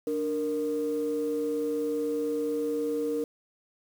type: tone pair together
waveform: sine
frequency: 294.1 / 464.8 Hz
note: D4 / A#4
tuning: +3 / -5 cents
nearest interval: minor sixth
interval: 792 cents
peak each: -30 / -27 dBFS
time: 0.07-3.24 s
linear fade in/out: 2 ms
effects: tanh soft clip ceiling -21 dBFS + 8-bit